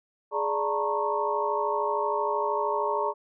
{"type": "tone cluster", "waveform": "sine", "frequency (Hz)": [418.1, 587, 901, 954, 1094], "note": ["G#4", "D5", "A5", "A#5", "C#6"], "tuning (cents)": [12, -1, 41, 40, -23], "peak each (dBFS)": [-30, -31, -30, -32, -31], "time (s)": [0.31, 3.14], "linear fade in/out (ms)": 50, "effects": []}